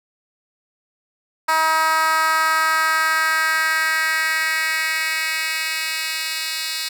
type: tone with high-pass filter sweep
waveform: 10% pulse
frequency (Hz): 318.4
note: D#4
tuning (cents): +40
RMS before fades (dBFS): -20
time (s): 1.48-6.89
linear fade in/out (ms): 10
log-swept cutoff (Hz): 1000 to 3300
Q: 2.3
effects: none

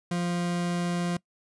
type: tone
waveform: 40% pulse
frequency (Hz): 174.61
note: F3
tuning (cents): 0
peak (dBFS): -25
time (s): 0.11-1.17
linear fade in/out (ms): 5
effects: noise-tail reverb RT60 0.1 s tail -23 dB re dry + resampled to 24000 Hz

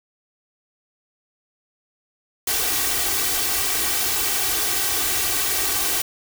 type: noise with comb filter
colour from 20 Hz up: white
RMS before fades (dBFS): -22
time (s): 2.47-6.02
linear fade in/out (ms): 5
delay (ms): 2.6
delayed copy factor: +0.85
effects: none

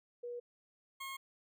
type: tone pair in turn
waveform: sine / 20% pulse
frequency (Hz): 482.5 / 1079.7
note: B4 / C#6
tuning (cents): -40 / -46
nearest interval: octave + major second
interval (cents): 1394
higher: second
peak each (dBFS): -40 / -37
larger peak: second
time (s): 0.23-0.4 / 1-1.17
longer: neither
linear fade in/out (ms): 10
effects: none

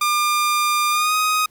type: tone with pitch glide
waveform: sawtooth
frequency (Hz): 1200 to 1252.4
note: D6 to D#6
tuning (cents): +37 to +11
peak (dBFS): -13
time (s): 0.01-1.46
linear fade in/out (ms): 5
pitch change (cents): +74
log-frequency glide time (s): 0.9-1.15
effects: pink hiss -58 dBFS RMS until 1.5 s

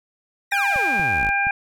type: exponential sweep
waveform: sawtooth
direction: down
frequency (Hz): 1975.5 to 38.84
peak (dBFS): -24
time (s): 0.51-1.31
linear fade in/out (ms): 10
type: harmonic tone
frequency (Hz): 800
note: G5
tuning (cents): +35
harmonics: 1 / 2 / 3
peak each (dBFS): -23 / -22 / -22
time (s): 0.52-1.51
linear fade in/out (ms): 2
type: click train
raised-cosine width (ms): 5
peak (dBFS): -22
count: 4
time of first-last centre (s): 0.76-1.469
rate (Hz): 4.23
effects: none

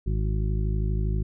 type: harmonic tone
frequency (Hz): 52.5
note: G#1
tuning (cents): +19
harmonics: 1 / 2 / 3 / 4 / 6 / 7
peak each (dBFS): -24 / -29 / -32 / -38 / -44 / -39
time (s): 0.06-1.23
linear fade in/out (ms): 10
effects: none

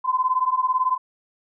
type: beating tone pair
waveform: sine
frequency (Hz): 1013 / 1031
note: B5 / C6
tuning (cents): +44 / -26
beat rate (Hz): 18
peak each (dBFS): -22 / -21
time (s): 0.04-0.98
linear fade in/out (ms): 20
effects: none

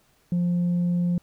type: tone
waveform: sine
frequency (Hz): 175.3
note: F3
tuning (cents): +7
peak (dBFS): -18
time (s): 0.32-1.18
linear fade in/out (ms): 2
effects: tanh soft clip ceiling -19 dBFS + pink hiss -63 dBFS RMS until 1.22 s

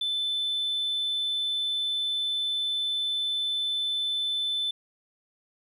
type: tone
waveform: sine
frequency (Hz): 3520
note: A7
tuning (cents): 0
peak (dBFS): -24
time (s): 0.01-4.71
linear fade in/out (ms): 5
effects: tanh soft clip ceiling -23 dBFS + 11-bit

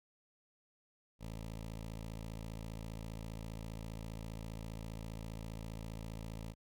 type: tone with notch filter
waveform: 15% pulse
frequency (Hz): 55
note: A1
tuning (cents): 0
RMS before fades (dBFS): -45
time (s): 1.19-6.55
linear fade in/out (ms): 50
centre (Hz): 1500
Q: 1.8
effects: none

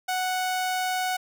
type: tone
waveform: sawtooth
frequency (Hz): 740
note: F#5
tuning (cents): 0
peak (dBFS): -21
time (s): 0.08-1.17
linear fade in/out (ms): 10
effects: none

